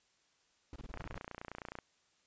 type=noise bursts; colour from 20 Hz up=brown; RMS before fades=-45 dBFS; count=9; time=0.73-1.183 s; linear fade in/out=2 ms; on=29 ms; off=24 ms
type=click train; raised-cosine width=0.5 ms; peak=-28 dBFS; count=26; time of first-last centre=0.94-1.787 s; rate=29.5 Hz
effects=white hiss -73 dBFS RMS until 2.26 s + resampled to 16000 Hz